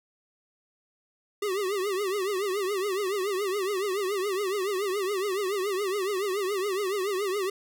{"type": "tone with vibrato", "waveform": "square", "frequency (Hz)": 392, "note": "G4", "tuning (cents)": 0, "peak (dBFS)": -27, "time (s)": [1.42, 7.5], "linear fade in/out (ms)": 5, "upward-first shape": "triangle", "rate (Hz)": 7.1, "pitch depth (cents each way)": 150, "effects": []}